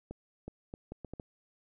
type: accelerating click train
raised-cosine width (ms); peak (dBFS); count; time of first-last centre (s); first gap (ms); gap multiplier
2; -28; 7; 0.11-1.198; 370; 0.7
effects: none

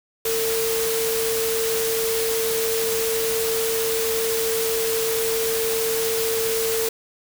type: tone in noise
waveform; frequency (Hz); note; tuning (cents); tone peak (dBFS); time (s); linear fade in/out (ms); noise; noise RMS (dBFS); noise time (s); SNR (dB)
sine; 451.1; A4; +43; -22; 0.25-6.89; 5; white; -26; 0.25-6.89; +1
effects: none

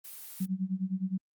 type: noise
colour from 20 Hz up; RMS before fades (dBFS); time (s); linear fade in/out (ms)
blue; -45; 0.04-0.46; 10
type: tone with tremolo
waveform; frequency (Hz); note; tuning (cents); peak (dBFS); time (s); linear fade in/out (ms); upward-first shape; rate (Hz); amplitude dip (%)
sine; 188.4; F#3; +32; -26; 0.4-1.18; 10; sine; 9.7; 90
effects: Opus 32 kbps

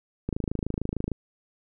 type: click train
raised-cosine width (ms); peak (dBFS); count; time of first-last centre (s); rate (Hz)
3; -15; 23; 0.29-1.117; 26.6
effects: none

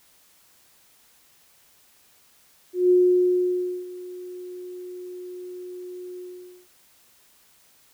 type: tone with ADSR envelope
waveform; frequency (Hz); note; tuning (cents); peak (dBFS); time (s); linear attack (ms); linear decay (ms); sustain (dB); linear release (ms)
sine; 361.2; F#4; -42; -13; 2.73-6.68; 170; 950; -21; 490
effects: white hiss -58 dBFS RMS until 7.93 s

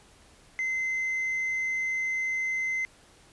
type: tone with tanh clipping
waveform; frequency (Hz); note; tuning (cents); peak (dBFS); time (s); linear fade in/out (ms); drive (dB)
triangle; 2063; C7; -25; -27; 0.59-2.85; 0; 6
effects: pink hiss -57 dBFS RMS until 3.32 s + resampled to 24000 Hz

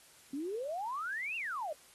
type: exponential two-way sweep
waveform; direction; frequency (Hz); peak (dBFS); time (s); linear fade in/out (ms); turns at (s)
sine; up then down; 263.4 to 2815 to 572; -35; 0.33-1.73; 5; 1.36
effects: white hiss -60 dBFS RMS until 1.94 s + AAC 32 kbps

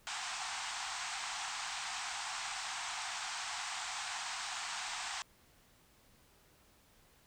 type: band-pass noise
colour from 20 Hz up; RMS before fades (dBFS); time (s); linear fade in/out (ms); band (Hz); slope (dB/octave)
pink; -41; 0.07-5.22; 0; 710 to 8600; 96
effects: pink hiss -66 dBFS RMS until 7.26 s

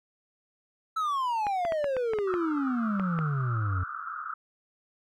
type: exponential sweep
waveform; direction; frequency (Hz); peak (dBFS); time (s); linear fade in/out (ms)
triangle; down; 1330 to 87.31; -24; 0.96-3.84; 10
type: clicks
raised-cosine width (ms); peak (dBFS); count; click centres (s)
0.5; -19; 10; 1.468 / 1.651 / 1.722 / 1.843 / 1.967 / 2.135 / 2.187 / 2.34 / 2.997 / 3.189
type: band-pass noise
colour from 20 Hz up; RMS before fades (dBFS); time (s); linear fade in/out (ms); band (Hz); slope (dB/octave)
white; -37; 2.27-4.34; 5; 1200 to 1400; 96
effects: none

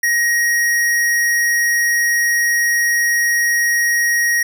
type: tone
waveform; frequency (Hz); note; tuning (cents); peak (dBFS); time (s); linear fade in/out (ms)
square; 1886; A#6; +20; -14; 0.03-4.43; 5
effects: none

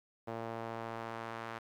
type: tone with band-pass filter sweep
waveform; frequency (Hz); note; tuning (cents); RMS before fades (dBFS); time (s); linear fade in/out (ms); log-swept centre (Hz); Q
sawtooth; 114.3; A#2; -34; -42; 0.27-1.59; 10; 650 to 1300; 1.1
effects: 11-bit

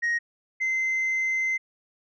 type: tone pair in turn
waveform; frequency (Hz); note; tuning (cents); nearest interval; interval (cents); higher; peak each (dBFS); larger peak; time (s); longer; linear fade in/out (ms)
sine; 1877 / 2069; A#6 / C7; +11 / -20; major second; 169; second; -20 / -21; first; 0.02-0.19 / 0.6-1.58; second; 20
effects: tanh soft clip ceiling -21 dBFS

